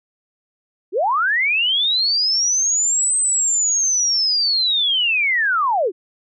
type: linear two-way sweep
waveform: sine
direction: up then down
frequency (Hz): 320 to 8280 to 320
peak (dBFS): -15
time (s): 0.92-5.92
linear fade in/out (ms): 50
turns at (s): 3.17
effects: none